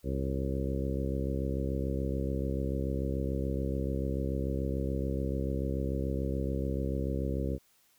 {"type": "harmonic tone with a mistuned harmonic", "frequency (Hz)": 66.9, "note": "C2", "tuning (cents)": 39, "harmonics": [1, 2, 3, 4, 5, 6, 7, 8], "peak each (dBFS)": [-33, -36, -38, -39, -40, -41, -41, -42], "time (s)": [0.03, 7.59], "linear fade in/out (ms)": 50, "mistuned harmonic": 8, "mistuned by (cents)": 31, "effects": ["white hiss -67 dBFS RMS until 7.98 s"]}